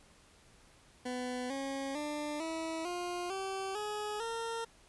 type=tone with pitch steps; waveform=20% pulse; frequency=250 / 272.6 / 297.3 / 324.2 / 353.6 / 385.6 / 420.4 / 458.5 Hz; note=B3 / C#4 / D4 / E4 / F4 / G4 / G#4 / A#4; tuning=+21 / -29 / +21 / -29 / +22 / -28 / +21 / -29 cents; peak=-31 dBFS; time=1.05-4.65 s; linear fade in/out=10 ms; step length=450 ms; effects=pink hiss -62 dBFS RMS until 4.88 s + resampled to 24000 Hz